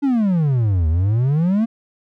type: exponential two-way sweep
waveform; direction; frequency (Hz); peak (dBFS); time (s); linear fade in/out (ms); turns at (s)
triangle; down then up; 291.8 to 76.6 to 235; -12; 0.02-1.66; 20; 0.88
effects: none